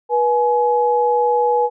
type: tone pair together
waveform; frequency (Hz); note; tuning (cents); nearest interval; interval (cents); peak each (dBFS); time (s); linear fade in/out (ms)
sine; 485.3 / 844; B4 / G#5; -30 / +28; minor seventh; 958; -16; 0.09-1.7; 50
effects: none